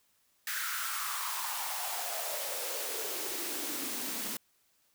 white noise with high-pass filter sweep, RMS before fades -36 dBFS, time 0.47-4.37 s, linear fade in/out 2 ms, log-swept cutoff 1600 to 210 Hz, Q 5.1, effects white hiss -71 dBFS RMS until 4.94 s

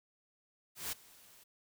white noise with ADSR envelope, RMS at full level -37 dBFS, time 0.75-1.44 s, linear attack 170 ms, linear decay 15 ms, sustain -23 dB, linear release 11 ms, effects none

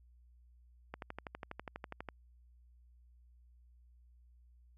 click train, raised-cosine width 0.5 ms, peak -27 dBFS, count 15, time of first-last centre 0.94-2.088 s, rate 12.2 Hz, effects added 60 Hz sine -60 dBFS peak until 4.77 s

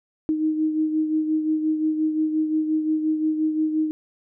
sine beating tone pair, 311.1 / 316.8 Hz, D#4 / D#4, 0 / +31 cents, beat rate 5.7 Hz, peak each -20 / -29 dBFS, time 0.29-3.91 s, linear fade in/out 0 ms, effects none

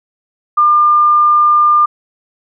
sine tone, 1200 Hz, D6, 37 cents sharp, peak -6 dBFS, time 0.57-1.86 s, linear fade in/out 10 ms, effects none

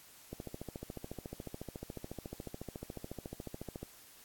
click train, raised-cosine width 2 ms, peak -28 dBFS, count 50, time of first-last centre 0.33-3.83 s, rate 14 Hz, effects white hiss -58 dBFS RMS until 4.24 s + AAC 64 kbps

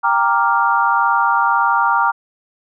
sine chord, G minor seventh, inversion none, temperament equal with one note detuned, 790.8 / 932.3 / 1174.7 / 1396.9 Hz, G5 / Bb5 / D6 / F6, +15 / 0 / 0 / 0 cents, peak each -20 / -16 / -18 / -18 dBFS, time 0.03-2.12 s, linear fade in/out 20 ms, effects none

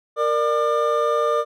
triangle tone cluster, 465 / 595 / 1202 Hz, A#4 / D5 / D6, -4 / +22 / +40 cents, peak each -20 dBFS, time 0.16-1.45 s, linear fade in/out 50 ms, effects none

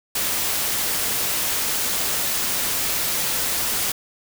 white noise, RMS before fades -23 dBFS, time 0.15-3.92 s, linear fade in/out 5 ms, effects none

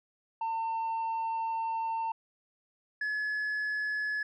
sine tone pair in turn, 903 / 1704.6 Hz, A5 / G#6, +45 / +45 cents, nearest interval major seventh, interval 1100 cents, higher second, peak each -27 dBFS, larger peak neither, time 0.41-2.12 / 3.01-4.23 s, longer first, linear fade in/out 5 ms, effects tanh soft clip ceiling -29 dBFS

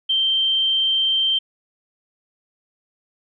sine tone, 3136 Hz, G7, in tune, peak -16 dBFS, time 0.09-1.39 s, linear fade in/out 10 ms, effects none

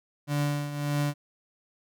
35% pulse tone with tremolo, 145.5 Hz, D3, 16 cents flat, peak -22 dBFS, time 0.27-1.14 s, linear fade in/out 50 ms, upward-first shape triangle, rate 1.7 Hz, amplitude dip 70%, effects none

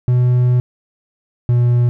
triangle tone pair in turn, 124 / 121.17 Hz, B2 / B2, +7 / -33 cents, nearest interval unison, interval 40 cents, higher first, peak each -8 dBFS, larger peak neither, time 0.08-0.6 / 1.49-1.89 s, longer first, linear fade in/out 0 ms, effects none

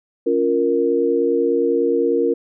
sine chord, Bb minor, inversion first, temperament just, 279.7 / 349.6 / 466.2 Hz, Db4 / F4 / Bb4, +16 / +2 / 0 cents, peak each -22 / -20 / -17 dBFS, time 0.26-2.34 s, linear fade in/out 10 ms, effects none

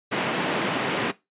pink band-pass noise, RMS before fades -26 dBFS, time 0.11-1.12 s, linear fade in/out 20 ms, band 170 to 3300 Hz, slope 24 dB/octave, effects noise-tail reverb RT60 0.2 s tail -18 dB re dry + resampled to 8000 Hz

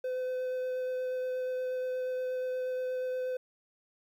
triangle tone with vibrato, 509 Hz, C5, 48 cents flat, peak -29 dBFS, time 0.04-3.37 s, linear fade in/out 5 ms, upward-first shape sine, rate 8.4 Hz, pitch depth 8 cents each way, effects 11-bit

